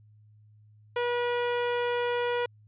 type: tone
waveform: sawtooth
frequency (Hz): 483.5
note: B4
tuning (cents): -37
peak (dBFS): -22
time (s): 0.96-2.46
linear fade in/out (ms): 5
effects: added 106 Hz sine -54 dBFS peak until 2.67 s + resampled to 8000 Hz